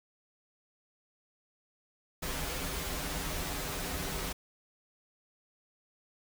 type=noise with comb filter; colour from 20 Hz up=pink; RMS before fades=-36 dBFS; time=2.22-4.33 s; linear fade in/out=10 ms; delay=9 ms; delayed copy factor=-0.95; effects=none